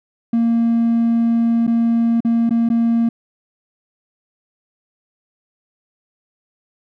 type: tone with dropouts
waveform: triangle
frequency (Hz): 231.5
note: A#3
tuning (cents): -12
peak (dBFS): -10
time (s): 0.33-3.09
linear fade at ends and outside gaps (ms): 5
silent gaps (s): 1.668-1.676 / 2.205-2.248 / 2.494-2.507 / 2.69-2.7
effects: tanh soft clip ceiling -7 dBFS